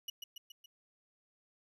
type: tone with echo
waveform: 35% pulse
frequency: 2912 Hz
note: F#7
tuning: 28 cents flat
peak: -36 dBFS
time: 0.08-0.1 s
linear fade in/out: 5 ms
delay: 140 ms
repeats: 4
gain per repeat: -4 dB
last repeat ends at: 0.66 s
effects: none